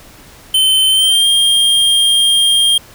square tone with pitch glide, 3077 to 3211 Hz, G7 to G7, -33 to +41 cents, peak -9 dBFS, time 0.54-2.78 s, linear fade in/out 5 ms, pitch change +74 cents, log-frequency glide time 0.89-1.28 s, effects pink hiss -40 dBFS RMS until 2.94 s

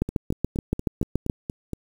two click trains, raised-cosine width 3 ms, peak -16 / -9 dBFS, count 8 / 10, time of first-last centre 0.09-1.733 / 0.02-1.298 s, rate 4.26 / 7.04 Hz, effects 7-bit

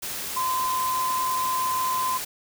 sine tone in noise, 1028 Hz, C6, 31 cents flat, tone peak -23 dBFS, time 0.36-2.18 s, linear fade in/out 10 ms, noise white, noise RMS -32 dBFS, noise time 0.02-2.25 s, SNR +6 dB, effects none

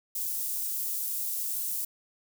white high-pass noise, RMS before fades -32 dBFS, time 0.15-1.85 s, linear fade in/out 5 ms, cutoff 9600 Hz, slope 12 dB/octave, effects none

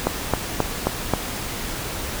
click train, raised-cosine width 1 ms, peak -3 dBFS, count 5, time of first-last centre 0.07-1.137 s, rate 3.75 Hz, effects pink hiss -29 dBFS RMS until 2.2 s

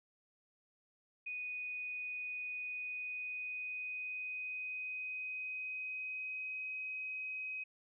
sine tone with pitch glide, 2484 to 2526 Hz, D#7 to D#7, -3 to +26 cents, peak -39 dBFS, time 1.26-7.64 s, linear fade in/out 10 ms, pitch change +29 cents, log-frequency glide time 2.59-6.69 s, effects none

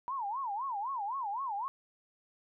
sine tone with vibrato, 938 Hz, A#5, 11 cents sharp, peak -33 dBFS, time 0.08-1.68 s, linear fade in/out 0 ms, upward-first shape sine, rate 3.9 Hz, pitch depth 290 cents each way, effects none

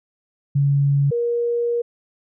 sine tone pair in turn, 140.9 / 473.9 Hz, C#3 / A#4, +29 / +28 cents, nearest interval octave + major sixth, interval 2099 cents, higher second, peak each -14 / -18 dBFS, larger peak first, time 0.55-1.11 / 1.11-1.82 s, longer second, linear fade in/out 10 ms, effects none

